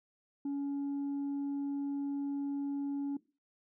sine tone, 281.4 Hz, C#4, 26 cents sharp, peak -30 dBFS, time 0.45-3.17 s, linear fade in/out 5 ms, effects noise-tail reverb RT60 0.3 s tail -19 dB re dry + tanh soft clip ceiling -32 dBFS

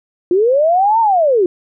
sine linear two-way sweep, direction up then down, 340.1 to 928 to 340.1 Hz, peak -9 dBFS, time 0.31-1.46 s, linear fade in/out 2 ms, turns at 1 s, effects none

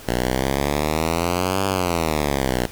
5% pulse exponential two-way sweep, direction up then down, 59 to 98.2 to 59 Hz, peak -8 dBFS, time 0.07-2.67 s, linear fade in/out 10 ms, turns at 1.66 s, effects pink hiss -40 dBFS RMS until 2.71 s

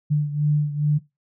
sine beating tone pair, 148 / 150.4 Hz, D3 / D3, +14 / +42 cents, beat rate 2.4 Hz, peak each -19 / -24 dBFS, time 0.1-0.99 s, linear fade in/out 20 ms, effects noise-tail reverb RT60 0.2 s tail -18 dB re dry

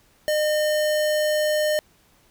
square tone, 608 Hz, D#5, 40 cents flat, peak -20 dBFS, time 0.28-1.79 s, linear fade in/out 0 ms, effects pink hiss -59 dBFS RMS until 2.3 s

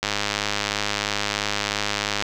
click train, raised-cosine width 0.2 ms, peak -5 dBFS, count 227, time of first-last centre 0.03-2.224 s, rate 103 Hz, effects none

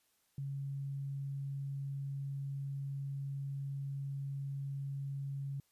sine tone, 138.59 Hz, C#3, in tune, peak -37 dBFS, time 0.38-5.6 s, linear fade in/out 2 ms, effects white hiss -75 dBFS RMS until 5.71 s + resampled to 32000 Hz

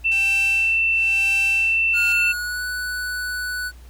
sine tone, 2679 Hz, E7, 27 cents sharp, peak -16 dBFS, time 0.04-2.33 s, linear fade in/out 20 ms
5% pulse tone with tremolo, 784 Hz, G5, in tune, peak -19 dBFS, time 0.11-2.13 s, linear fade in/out 10 ms, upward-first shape sine, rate 1 Hz, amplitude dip 95%
square tone with pitch glide, 1427 to 1485 Hz, F6 to F#6, +37 to +6 cents, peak -25 dBFS, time 1.93-3.72 s, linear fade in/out 50 ms, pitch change +69 cents, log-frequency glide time 2.13-2.65 s
effects added 60 Hz sine -40 dBFS peak until 3.89 s + pink hiss -53 dBFS RMS until 3.89 s

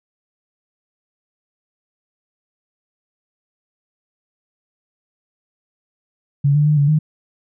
sine tone with pitch steps, 141.6 / 148.1 / 150.9 / 142.9 / 153.6 Hz, C#3 / D3 / D3 / D3 / D#3, +37 / +15 / +47 / -47 / -22 cents, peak -11 dBFS, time 6.44-6.99 s, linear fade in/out 10 ms, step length 110 ms, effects none

